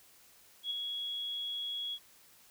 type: tone with ADSR envelope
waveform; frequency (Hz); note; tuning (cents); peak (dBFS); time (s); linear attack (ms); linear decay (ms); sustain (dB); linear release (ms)
sine; 3337; G#7; +8; -31; 0.63-1.99; 75; 11; -4; 57
effects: white hiss -61 dBFS RMS until 2.5 s